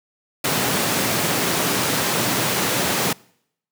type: high-pass noise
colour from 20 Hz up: pink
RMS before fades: -21 dBFS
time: 0.44-3.13 s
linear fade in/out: 5 ms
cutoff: 130 Hz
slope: 24 dB/octave
effects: noise-tail reverb RT60 0.7 s tail -25 dB re dry